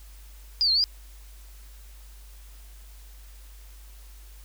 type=linear two-way sweep; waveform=sine; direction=down then up; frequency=4991 to 4113 to 4991 Hz; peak=-19 dBFS; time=0.61-0.84 s; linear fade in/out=0 ms; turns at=0.72 s; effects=added 50 Hz sine -44 dBFS peak until 4.44 s + white hiss -55 dBFS RMS until 4.44 s